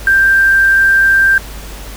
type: tone with quantisation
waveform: sine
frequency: 1578 Hz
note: G6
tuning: 11 cents sharp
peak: -6 dBFS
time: 0.07-1.38 s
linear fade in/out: 2 ms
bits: 5
effects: added 50 Hz sine -28 dBFS peak until 1.96 s + pink hiss -32 dBFS RMS until 1.96 s